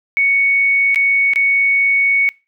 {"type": "tone with dropouts", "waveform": "sine", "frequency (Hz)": 2224, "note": "C#7", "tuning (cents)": 5, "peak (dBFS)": -11, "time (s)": [0.17, 2.29], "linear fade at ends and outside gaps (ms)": 0, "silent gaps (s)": [[0.946, 0.959], [1.335, 1.359]], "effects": ["noise-tail reverb RT60 0.3 s tail -24 dB re dry"]}